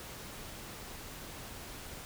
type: silence
effects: pink hiss -46 dBFS RMS until 2.05 s